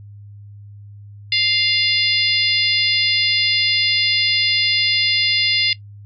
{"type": "harmonic tone", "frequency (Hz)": 698.5, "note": "F5", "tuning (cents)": 0, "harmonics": [3, 4, 5, 6, 7], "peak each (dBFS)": [-21, -21, -21, -21, -21], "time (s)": [1.32, 5.73], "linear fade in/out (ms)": 2, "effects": ["noise-tail reverb RT60 0.1 s tail -18 dB re dry", "added 102 Hz sine -36 dBFS peak until 6.05 s"]}